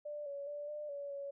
sine tone with pitch steps, 591 / 564 / 584 / 597 / 568 / 561 Hz, D5 / C#5 / D5 / D5 / C#5 / C#5, +11 / +30 / -10 / +28 / +42 / +21 cents, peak -40 dBFS, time 0.05-1.31 s, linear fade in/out 10 ms, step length 210 ms, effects none

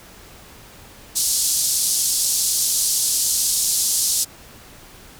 white band-pass noise, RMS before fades -20 dBFS, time 1.15-4.25 s, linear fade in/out 20 ms, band 4500 to 11000 Hz, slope 24 dB/octave, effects pink hiss -44 dBFS RMS until 5.19 s

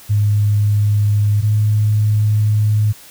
sine tone pair in turn, 103.83 / 106.2 Hz, G#2 / G#2, 0 / +39 cents, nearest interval unison, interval 39 cents, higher second, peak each -11 dBFS, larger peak neither, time 0.09-1.42 / 1.42-2.93 s, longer second, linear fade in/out 20 ms, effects white hiss -41 dBFS RMS until 3.1 s

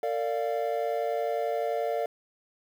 triangle chord, Bb major, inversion none, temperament equal with one note detuned, 455.3 / 587.3 / 698.5 Hz, Bb4 / D5 / F5, -41 / 0 / 0 cents, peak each -29 dBFS, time 0.03-2.06 s, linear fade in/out 2 ms, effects 9-bit

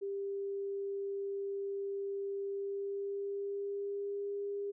sine tone with pitch glide, 396.7 to 403.2 Hz, G4 to G4, +21 to +49 cents, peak -35 dBFS, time 0.01-4.72 s, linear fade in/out 20 ms, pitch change +28 cents, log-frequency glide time 2.48-4.31 s, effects none

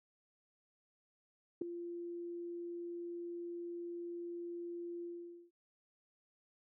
sine tone with ADSR envelope, 345.1 Hz, F4, 21 cents flat, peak -29 dBFS, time 1.61-5.51 s, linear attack 8 ms, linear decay 3 ms, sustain -12 dB, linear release 480 ms, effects none

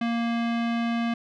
square tone with low-pass filter, 233.1 Hz, A#3, in tune, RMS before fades -26 dBFS, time 0.01-1.14 s, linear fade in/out 5 ms, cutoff 2900 Hz, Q 1.3, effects none

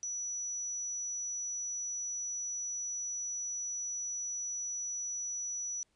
sine tone, 5900 Hz, F#8, 6 cents flat, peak -35 dBFS, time 0.03-5.83 s, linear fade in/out 0 ms, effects pink hiss -75 dBFS RMS until 5.95 s + resampled to 22050 Hz

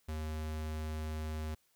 square tone, 77.78 Hz, D#2, in tune, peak -37 dBFS, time 0.08-1.55 s, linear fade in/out 10 ms, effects white hiss -73 dBFS RMS until 1.75 s

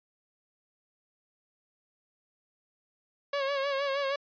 sawtooth tone with vibrato, 554.4 Hz, C#5, in tune, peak -24 dBFS, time 3.33-4.16 s, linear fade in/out 5 ms, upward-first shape sine, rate 6.4 Hz, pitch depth 52 cents each way, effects resampled to 11025 Hz

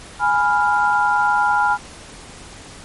sine chord, F diminished, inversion first, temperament equal, 830.6 / 987.8 / 1396.9 Hz, Ab5 / Cb6 / F6, 0 / 0 / 0 cents, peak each -17 / -20 / -18 dBFS, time 0.19-1.78 s, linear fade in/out 50 ms, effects pink hiss -39 dBFS RMS until 2.84 s + MP3 48 kbps

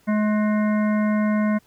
harmonic tone with a mistuned harmonic, 212.2 Hz, G#3, 38 cents sharp, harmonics 1 / 3 / 5 / 7 / 9 / 10, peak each -18 / -28 / -32 / -35 / -37 / -38 dBFS, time 0.07-1.59 s, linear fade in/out 20 ms, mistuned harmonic 9, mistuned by -58 cents, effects pink hiss -59 dBFS RMS until 1.66 s

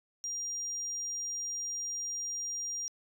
sine tone, 5700 Hz, F8, 34 cents sharp, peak -33 dBFS, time 0.24-2.88 s, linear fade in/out 0 ms, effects tanh soft clip ceiling -29 dBFS

